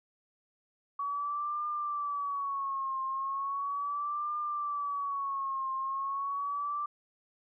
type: tone with vibrato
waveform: sine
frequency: 1129 Hz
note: C#6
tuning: 31 cents sharp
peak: -31 dBFS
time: 0.99-6.86 s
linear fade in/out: 5 ms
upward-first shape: triangle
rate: 0.37 Hz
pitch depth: 110 cents each way
effects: none